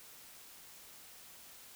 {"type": "silence", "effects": ["white hiss -55 dBFS RMS until 1.75 s"]}